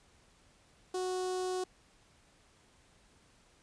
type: tone with notch filter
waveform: sawtooth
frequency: 368.5 Hz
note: F#4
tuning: 7 cents flat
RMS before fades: -35 dBFS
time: 0.94-1.64 s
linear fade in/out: 5 ms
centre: 2100 Hz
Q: 0.68
effects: pink hiss -65 dBFS RMS until 3.62 s + resampled to 22050 Hz